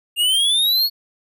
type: exponential sweep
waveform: square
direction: up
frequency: 2794 to 4419 Hz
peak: -15 dBFS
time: 0.16-0.9 s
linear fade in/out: 50 ms
effects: none